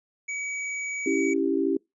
square tone, 2271 Hz, C#7, 41 cents sharp, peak -30 dBFS, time 0.28-1.34 s, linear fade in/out 10 ms
sine chord, C# diminished, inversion none, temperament equal, 277.2 / 329.6 / 392 Hz, C#4 / E4 / G4, 0 / 0 / 0 cents, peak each -26 dBFS, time 1.06-1.77 s, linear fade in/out 5 ms
effects noise-tail reverb RT60 0.2 s tail -26 dB re dry + resampled to 22050 Hz

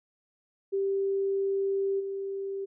sine tone with level steps, 392 Hz, G4, in tune, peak -25 / -31 dBFS, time 0.72-2.66 s, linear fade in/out 20 ms, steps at 1.99 s, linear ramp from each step 20 ms, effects none

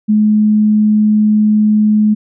sine tone, 212.6 Hz, G#3, 41 cents sharp, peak -7 dBFS, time 0.08-2.15 s, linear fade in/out 20 ms, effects none

